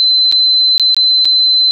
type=tone with dropouts; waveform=sine; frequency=4057 Hz; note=B7; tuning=46 cents sharp; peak=-7 dBFS; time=0-1.71 s; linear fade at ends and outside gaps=0 ms; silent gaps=0.315-0.324 / 0.78-0.797 / 0.945-0.966 / 1.247-1.254 s; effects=none